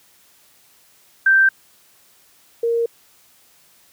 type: tone pair in turn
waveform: sine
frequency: 1565 / 465.3 Hz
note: G6 / A#4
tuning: -3 / -3 cents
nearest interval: octave + major sixth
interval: 2100 cents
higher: first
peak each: -10 / -16 dBFS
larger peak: first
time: 1.26-1.49 / 2.63-2.86 s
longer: neither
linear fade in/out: 5 ms
effects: white hiss -54 dBFS RMS until 3.92 s + high-pass 60 Hz 12 dB/octave